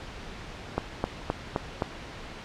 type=click train; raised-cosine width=1 ms; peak=-11 dBFS; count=5; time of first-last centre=0.78-1.822 s; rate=3.84 Hz; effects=pink hiss -41 dBFS RMS until 2.44 s + low-pass 4000 Hz 12 dB/octave